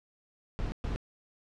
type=noise bursts at uneven times; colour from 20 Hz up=brown; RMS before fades=-33 dBFS; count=2; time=0.59-0.72 / 0.84-0.96 s; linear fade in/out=0 ms; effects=low-pass 5000 Hz 12 dB/octave